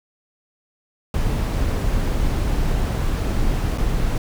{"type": "noise with dropouts", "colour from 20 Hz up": "brown", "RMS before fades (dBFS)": -20, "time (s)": [1.14, 4.18], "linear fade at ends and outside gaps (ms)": 2, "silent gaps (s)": [3.777, 3.782], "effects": []}